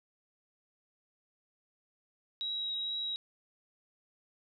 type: tone with vibrato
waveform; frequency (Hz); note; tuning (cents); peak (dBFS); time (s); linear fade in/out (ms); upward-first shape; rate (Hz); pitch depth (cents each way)
sine; 3843; B7; -48; -33; 2.41-3.16; 0; triangle; 2.2; 11
effects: none